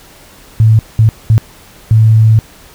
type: tone bursts at uneven times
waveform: sine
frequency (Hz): 110.5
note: A2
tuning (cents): +8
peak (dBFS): -3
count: 4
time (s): 0.6-0.79 / 0.99-1.09 / 1.3-1.38 / 1.91-2.39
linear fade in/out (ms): 0
effects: pink hiss -39 dBFS RMS until 2.74 s